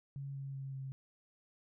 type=tone with pitch steps; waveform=sine; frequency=138.59 / 137.08 / 135.58 / 134.1 Hz; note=C#3 / C#3 / C#3 / C3; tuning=0 / -19 / -38 / +43 cents; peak=-40 dBFS; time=0.16-0.92 s; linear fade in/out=0 ms; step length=190 ms; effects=none